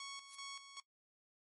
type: tone with tremolo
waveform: 10% pulse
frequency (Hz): 1108.7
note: C#6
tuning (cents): 0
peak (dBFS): -37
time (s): 0-0.8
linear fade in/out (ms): 2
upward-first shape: square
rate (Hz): 2.6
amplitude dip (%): 65
type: noise with exponential growth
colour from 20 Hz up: violet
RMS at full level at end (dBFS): -45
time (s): 0.21-0.35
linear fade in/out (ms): 0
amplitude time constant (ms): 29
effects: noise-tail reverb RT60 0.1 s tail -19 dB re dry + MP3 48 kbps